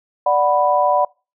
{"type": "chord", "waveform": "sine", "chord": "B minor", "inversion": "first", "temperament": "equal", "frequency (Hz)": [587.3, 740, 987.8], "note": ["D5", "F#5", "B5"], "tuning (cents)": [0, 0, 0], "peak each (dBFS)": -17, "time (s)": [0.26, 1.05], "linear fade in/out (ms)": 5, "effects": ["noise-tail reverb RT60 0.3 s tail -25 dB re dry"]}